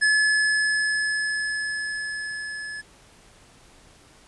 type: tone with level ramp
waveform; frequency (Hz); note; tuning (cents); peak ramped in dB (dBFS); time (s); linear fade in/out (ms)
square; 1714; A6; -46; -17 to -33; 0.01-2.82; 20
effects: pink hiss -53 dBFS RMS until 4.27 s + resampled to 24000 Hz